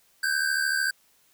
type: tone pair together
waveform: square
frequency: 1529 / 1602.4 Hz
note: G6 / G6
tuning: -44 / +38 cents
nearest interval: minor second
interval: 82 cents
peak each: -27 dBFS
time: 0.23-0.91 s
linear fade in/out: 5 ms
effects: white hiss -63 dBFS RMS until 1.33 s